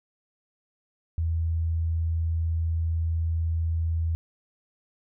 sine tone, 82.1 Hz, E2, 6 cents flat, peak -23 dBFS, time 1.18-4.15 s, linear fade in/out 0 ms, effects none

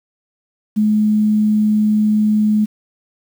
sine tone, 212.6 Hz, G#3, 41 cents sharp, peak -11 dBFS, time 0.76-2.66 s, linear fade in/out 20 ms, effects 7-bit

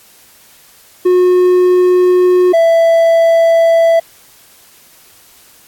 triangle tone pair in turn, 362.4 / 663.5 Hz, F#4 / E5, -36 / +11 cents, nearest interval minor seventh, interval 1047 cents, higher second, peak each -4 dBFS, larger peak neither, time 1.05-2.53 / 2.53-4 s, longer first, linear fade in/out 10 ms, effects white hiss -44 dBFS RMS until 5.67 s + AAC 64 kbps

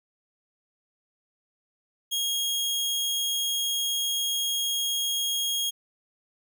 sawtooth tone, 3271 Hz, G#7, 27 cents flat, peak -22 dBFS, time 2.11-5.71 s, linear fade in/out 20 ms, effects none

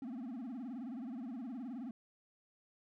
triangle tone with vibrato, 247 Hz, B3, in tune, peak -39 dBFS, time 0.02-1.91 s, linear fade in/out 2 ms, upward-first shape sine, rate 19 Hz, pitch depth 200 cents each way, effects none

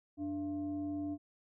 sine tone with frequency modulation, 293.7 Hz, D4, in tune, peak -35 dBFS, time 0.17-1.18 s, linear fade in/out 50 ms, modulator 385 Hz, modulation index 0.44, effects none

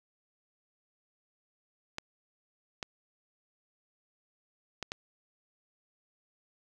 clicks, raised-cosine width 0.2 ms, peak -18 dBFS, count 4, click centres 1.984 / 2.828 / 4.827 / 4.919 s, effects none

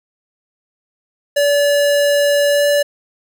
square tone with pitch glide, 575 to 579 Hz, D5 to D5, -37 to -25 cents, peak -12 dBFS, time 1.36-2.83 s, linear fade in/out 10 ms, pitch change +12 cents, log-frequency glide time 2.5-2.67 s, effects none

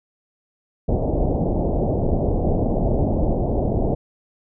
pink low-pass noise, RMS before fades -20 dBFS, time 0.88-3.95 s, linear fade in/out 10 ms, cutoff 740 Hz, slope 48 dB/octave, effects none

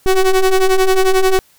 square ring-modulated tone, 187.4 Hz, F#3, 22 cents sharp, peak -7 dBFS, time 0.06-1.39 s, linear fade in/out 0 ms, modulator 193 Hz, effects white hiss -52 dBFS RMS until 1.58 s

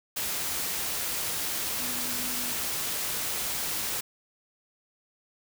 sine tone in noise, 246.6 Hz, B3, 2 cents flat, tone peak -41 dBFS, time 1.79-2.53 s, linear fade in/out 10 ms, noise white, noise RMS -31 dBFS, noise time 0.16-4.01 s, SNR -13 dB, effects none

